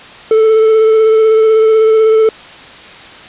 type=tone with vibrato; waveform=triangle; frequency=440 Hz; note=A4; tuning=in tune; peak=-3 dBFS; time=0.31-2.29 s; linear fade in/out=2 ms; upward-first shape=triangle; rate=16 Hz; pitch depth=21 cents each way; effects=white hiss -33 dBFS RMS until 3.28 s + resampled to 8000 Hz